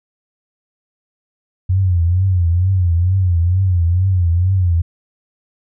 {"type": "tone with vibrato", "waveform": "sine", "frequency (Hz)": 89.8, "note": "F2", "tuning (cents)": 49, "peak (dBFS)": -11, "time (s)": [1.69, 4.82], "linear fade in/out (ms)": 10, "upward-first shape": "triangle", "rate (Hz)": 2.2, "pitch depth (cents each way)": 140, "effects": []}